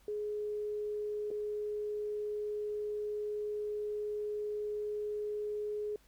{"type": "tone with dropouts", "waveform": "sine", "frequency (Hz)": 419.4, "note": "G#4", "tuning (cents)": 17, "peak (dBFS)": -34, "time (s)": [0.08, 5.96], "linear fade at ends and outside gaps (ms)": 2, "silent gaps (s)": [1.305, 1.312], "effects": ["added 50 Hz sine -65 dBFS peak until 6.07 s", "pink hiss -67 dBFS RMS until 6.07 s"]}